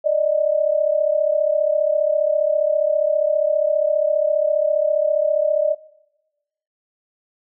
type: tone pair together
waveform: sine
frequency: 587.3 / 622.2 Hz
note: D5 / D#5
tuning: 0 / 0 cents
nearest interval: minor second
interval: 100 cents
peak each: -18 dBFS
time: 0.04-5.75 s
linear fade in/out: 20 ms
effects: noise-tail reverb RT60 1.0 s tail -21 dB re dry